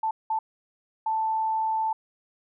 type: tone bursts at uneven times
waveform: sine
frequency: 882 Hz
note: A5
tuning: 4 cents sharp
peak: -23 dBFS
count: 3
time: 0.03-0.11 / 0.3-0.39 / 1.06-1.93 s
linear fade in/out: 5 ms
effects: none